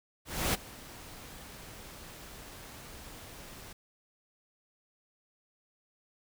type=noise with ADSR envelope; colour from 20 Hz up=pink; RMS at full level=-28 dBFS; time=0.25-3.73 s; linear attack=290 ms; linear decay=18 ms; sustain=-20 dB; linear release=5 ms; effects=none